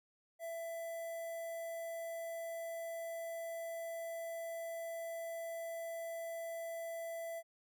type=tone with notch filter; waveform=square; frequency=666 Hz; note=E5; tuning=18 cents sharp; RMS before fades=-43 dBFS; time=0.39-7.43 s; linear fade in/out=50 ms; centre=4000 Hz; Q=0.67; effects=none